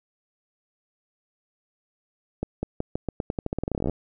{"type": "accelerating click train", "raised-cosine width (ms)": 2, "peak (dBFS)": -13, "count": 23, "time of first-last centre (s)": [2.43, 3.897], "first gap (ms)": 200, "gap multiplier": 0.87, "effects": []}